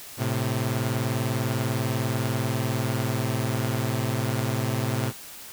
sawtooth tone pair together, 110 / 130.13 Hz, A2 / C3, 0 / -9 cents, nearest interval minor third, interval 291 cents, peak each -23 dBFS, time 0.17-5.13 s, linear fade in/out 50 ms, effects white hiss -42 dBFS RMS until 5.52 s

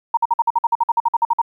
sine tone bursts, 931 Hz, A#5, 2 cents flat, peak -12 dBFS, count 16, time 0.14-1.417 s, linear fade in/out 5 ms, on 32 ms, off 51 ms, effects 9-bit

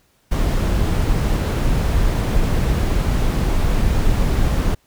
brown noise, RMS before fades -17 dBFS, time 0.31-4.75 s, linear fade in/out 10 ms, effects pink hiss -60 dBFS RMS until 4.86 s

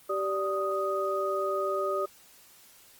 sine tone cluster, 387.9 / 585 / 1245 Hz, G4 / D5 / D#6, -18 / -7 / +1 cents, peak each -31 dBFS, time 0.09-2.06 s, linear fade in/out 10 ms, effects white hiss -56 dBFS RMS until 2.99 s + Opus 24 kbps

